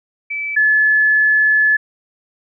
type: tone pair in turn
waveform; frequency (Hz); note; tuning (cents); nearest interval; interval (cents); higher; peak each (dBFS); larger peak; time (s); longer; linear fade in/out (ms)
sine; 2310 / 1721.6; D7 / A6; -29 / -38; perfect fourth; 509; first; -20 / -10; second; 0.3-0.56 / 0.56-1.77; second; 10
effects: none